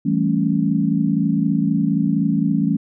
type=chord; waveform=sine; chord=A dominant seventh; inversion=second; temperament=equal; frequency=164.81 / 196 / 220 / 277.2 Hz; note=E3 / G3 / A3 / C#4; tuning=0 / 0 / 0 / 0 cents; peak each=-21 dBFS; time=0.05-2.77 s; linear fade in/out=10 ms; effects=none